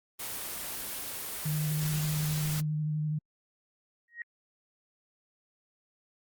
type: noise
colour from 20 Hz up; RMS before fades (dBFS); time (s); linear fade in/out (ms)
white; -37; 0.19-2.61; 10
type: tone with vibrato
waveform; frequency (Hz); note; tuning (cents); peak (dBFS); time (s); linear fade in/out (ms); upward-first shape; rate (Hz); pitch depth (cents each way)
sine; 152.6; D#3; -33; -28; 1.45-3.19; 10; square; 12; 15
type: tone with exponential growth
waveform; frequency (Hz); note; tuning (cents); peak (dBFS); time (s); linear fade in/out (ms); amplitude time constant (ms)
sine; 1883; A#6; +17; -32; 4.08-4.22; 2; 30
effects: Opus 24 kbps